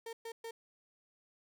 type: tone bursts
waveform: 35% pulse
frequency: 456.7 Hz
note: A#4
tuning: 36 cents flat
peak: -40 dBFS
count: 3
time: 0.06-0.51 s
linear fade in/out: 5 ms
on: 70 ms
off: 120 ms
effects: none